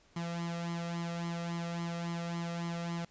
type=tone with flanger; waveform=sawtooth; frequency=170 Hz; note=F3; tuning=46 cents flat; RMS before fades=-37 dBFS; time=0.16-3.05 s; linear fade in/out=5 ms; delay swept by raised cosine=0.95 to 1.58 ms; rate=3.6 Hz; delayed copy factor=+0.7; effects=pink hiss -65 dBFS RMS until 3.1 s + resampled to 16000 Hz